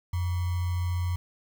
sine tone with sample-and-hold, 88.6 Hz, F2, 25 cents sharp, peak -25 dBFS, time 0.13-1.16 s, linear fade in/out 5 ms, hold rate 1050 Hz, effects none

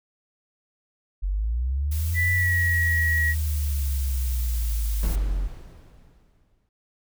sine linear two-way sweep, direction up then down, 44.36 to 92.6 to 44.36 Hz, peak -22 dBFS, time 1.22-5.48 s, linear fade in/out 20 ms, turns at 2.33 s
blue noise, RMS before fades -37 dBFS, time 1.91-5.16 s, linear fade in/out 10 ms
sine tone with pitch glide, 1975.5 to 1909.3 Hz, B6 to A#6, 0 to +41 cents, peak -21 dBFS, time 2.14-3.35 s, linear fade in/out 50 ms, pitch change -59 cents, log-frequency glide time 2.32-2.54 s
brown noise with exponential decay, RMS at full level -28 dBFS, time 5.03-6.69 s, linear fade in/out 1 ms, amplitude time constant 360 ms
effects none

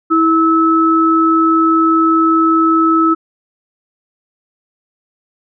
sine tone pair together, 325 / 1300 Hz, E4 / E6, -24 / -24 cents, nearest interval 2 octaves, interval 2400 cents, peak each -11 dBFS, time 0.1-3.15 s, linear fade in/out 20 ms, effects none

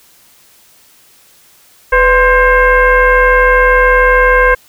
sine tone with frequency modulation, 1046.5 Hz, C6, in tune, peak -5 dBFS, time 1.92-4.55 s, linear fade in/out 10 ms, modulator 545 Hz, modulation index 1.6, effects white hiss -46 dBFS RMS until 4.68 s

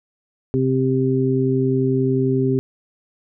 harmonic tone, 131.2 Hz, C3, 5 cents sharp, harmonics 1 / 2 / 3, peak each -20 / -20 / -20 dBFS, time 0.54-2.59 s, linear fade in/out 0 ms, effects none

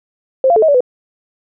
sine tone with pitch steps, 527 / 687 / 437 / 636 / 573 / 500 Hz, C5 / F5 / A4 / D#5 / D5 / B4, +12 / -29 / -12 / +38 / -43 / +21 cents, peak -7 dBFS, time 0.44-0.806 s, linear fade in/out 2 ms, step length 61 ms, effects none

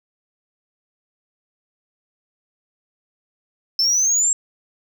sine exponential sweep, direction up, 5274 to 7600 Hz, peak -12 dBFS, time 3.79-4.33 s, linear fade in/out 2 ms, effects tanh soft clip ceiling -14 dBFS

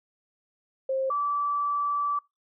sine tone pair in turn, 531 / 1158.1 Hz, C5 / D6, +25 / -25 cents, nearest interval octave + minor second, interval 1350 cents, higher second, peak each -24 dBFS, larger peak neither, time 0.89-1.1 / 1.1-2.19 s, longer second, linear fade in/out 5 ms, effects noise-tail reverb RT60 0.2 s tail -23 dB re dry

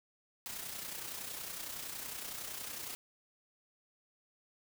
white noise with amplitude modulation, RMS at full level -41 dBFS, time 0.46-2.95 s, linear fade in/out 0 ms, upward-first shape sine, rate 30.8 Hz, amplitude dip 50%, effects none

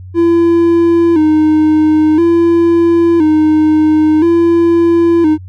triangle tone with vibrato, 323 Hz, E4, 35 cents flat, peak -4 dBFS, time 0.14-5.38 s, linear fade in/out 50 ms, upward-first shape square, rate 0.49 Hz, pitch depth 79 cents each way, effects added 92 Hz sine -27 dBFS peak until 5.48 s

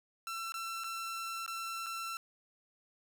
sawtooth tone with dropouts, 1345 Hz, E6, 34 cents sharp, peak -34 dBFS, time 0.27-2.17 s, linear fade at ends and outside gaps 1 ms, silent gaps 0.521-0.541 / 0.837-0.842 / 1.463-1.478 / 1.862-1.866 s, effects none

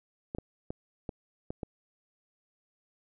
clicks, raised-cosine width 2 ms, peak -22 dBFS, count 6, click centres 0.349 / 0.385 / 0.705 / 1.092 / 1.505 / 1.632 s, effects none

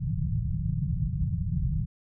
white low-pass noise, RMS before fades -28 dBFS, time 0-1.86 s, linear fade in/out 20 ms, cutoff 180 Hz, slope 96 dB/octave, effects none

